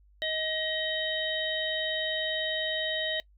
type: harmonic tone with a mistuned harmonic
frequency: 630 Hz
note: D#5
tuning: 21 cents sharp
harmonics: 1 / 3 / 5 / 6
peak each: -34 / -34 / -34 / -34 dBFS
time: 0.22-3.2 s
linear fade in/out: 0 ms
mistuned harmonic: 5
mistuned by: -40 cents
effects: noise-tail reverb RT60 0.1 s tail -23 dB re dry + added 50 Hz sine -57 dBFS peak until 3.37 s